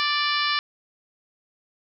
harmonic tone, 587.3 Hz, D5, in tune, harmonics 2 / 3 / 4 / 5 / 6 / 7 / 8 / 9, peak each -26 / -28 / -29 / -30 / -31 / -31 / -32 / -33 dBFS, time 0-0.59 s, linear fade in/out 0 ms, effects none

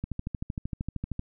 click train, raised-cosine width 5 ms, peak -19 dBFS, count 16, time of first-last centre 0.04-1.194 s, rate 13 Hz, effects none

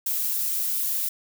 violet noise with flanger, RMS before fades -26 dBFS, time 0.06-1.09 s, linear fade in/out 5 ms, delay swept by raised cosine 1.8 to 3.2 ms, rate 3.8 Hz, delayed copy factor +0.7, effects none

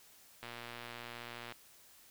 click train, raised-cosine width 0.3 ms, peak -29 dBFS, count 131, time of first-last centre 0.43-1.522 s, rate 119 Hz, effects white hiss -61 dBFS RMS until 2.1 s

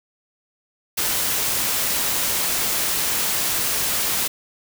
white noise, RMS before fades -22 dBFS, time 0.97-4.28 s, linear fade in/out 10 ms, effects none

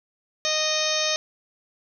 harmonic tone with a mistuned harmonic, 619 Hz, D#5, 9 cents flat, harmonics 1 / 2 / 3 / 4 / 5 / 6 / 7 / 8 / 9 / 10, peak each -28 / -34 / -33 / -31 / -33 / -28 / -33 / -36 / -30 / -29 dBFS, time 0.45-1.16 s, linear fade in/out 0 ms, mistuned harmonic 9, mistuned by -43 cents, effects none

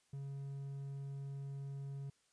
triangle tone, 138.59 Hz, C#3, in tune, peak -40 dBFS, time 0.13-2.1 s, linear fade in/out 5 ms, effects white hiss -75 dBFS RMS until 2.32 s + resampled to 22050 Hz

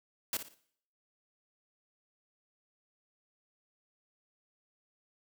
white noise with echo, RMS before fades -33 dBFS, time 0.33-0.37 s, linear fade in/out 2 ms, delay 58 ms, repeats 3, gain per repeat -10 dB, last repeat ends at 0.544 s, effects noise-tail reverb RT60 0.6 s tail -18 dB re dry

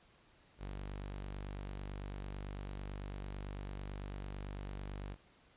sawtooth tone, 49 Hz, G1, in tune, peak -38 dBFS, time 0.58-5.17 s, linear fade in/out 50 ms, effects pink hiss -66 dBFS RMS until 5.56 s + resampled to 8000 Hz

